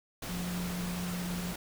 sine tone in noise, 177.7 Hz, F3, 30 cents sharp, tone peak -34 dBFS, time 0.29-1.53 s, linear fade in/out 5 ms, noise pink, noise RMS -40 dBFS, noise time 0.22-1.56 s, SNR +3 dB, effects none

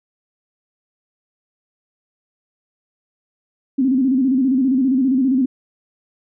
sine tone with vibrato, 261.6 Hz, C4, in tune, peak -13 dBFS, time 3.78-5.46 s, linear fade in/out 10 ms, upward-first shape square, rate 15 Hz, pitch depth 78 cents each way, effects none

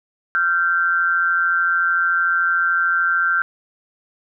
sine tone pair together, 1381 / 1554.5 Hz, F6 / G6, -20 / -15 cents, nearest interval major second, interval 205 cents, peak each -18 dBFS, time 0.35-3.42 s, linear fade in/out 0 ms, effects none

